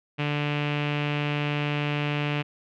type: tone with low-pass filter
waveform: sawtooth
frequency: 146.83 Hz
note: D3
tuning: in tune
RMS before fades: -27 dBFS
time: 0.18-2.43 s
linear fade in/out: 20 ms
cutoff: 2700 Hz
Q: 4
effects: none